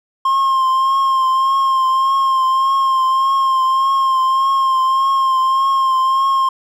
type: tone with vibrato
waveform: triangle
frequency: 1064 Hz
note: C6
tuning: 29 cents sharp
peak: -10 dBFS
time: 0.25-6.49 s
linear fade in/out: 5 ms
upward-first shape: triangle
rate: 1.7 Hz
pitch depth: 34 cents each way
effects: none